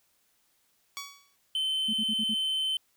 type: tone with exponential decay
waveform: 10% pulse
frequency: 1128 Hz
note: C#6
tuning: 30 cents sharp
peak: -25 dBFS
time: 0.97-1.36 s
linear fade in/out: 0 ms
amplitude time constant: 83 ms
type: tone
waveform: triangle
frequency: 3073 Hz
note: G7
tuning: 35 cents flat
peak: -25 dBFS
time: 1.55-2.77 s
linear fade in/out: 2 ms
type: tone bursts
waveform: sine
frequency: 217.9 Hz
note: A3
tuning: 17 cents flat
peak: -31 dBFS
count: 5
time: 1.88-2.344 s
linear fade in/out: 10 ms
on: 56 ms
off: 46 ms
effects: white hiss -70 dBFS RMS until 2.96 s